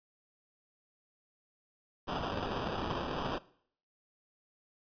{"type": "noise with sample-and-hold", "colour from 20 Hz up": "white", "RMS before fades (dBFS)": -36, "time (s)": [2.07, 3.39], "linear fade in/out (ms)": 20, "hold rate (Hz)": 2100, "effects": ["noise-tail reverb RT60 0.6 s tail -20 dB re dry", "resampled to 11025 Hz"]}